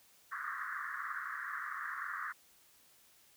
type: band-pass noise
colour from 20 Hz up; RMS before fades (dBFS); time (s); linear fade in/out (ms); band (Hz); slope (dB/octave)
pink; -41; 0.31-2.33; 20; 1100 to 1900; 96
effects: white hiss -65 dBFS RMS until 3.36 s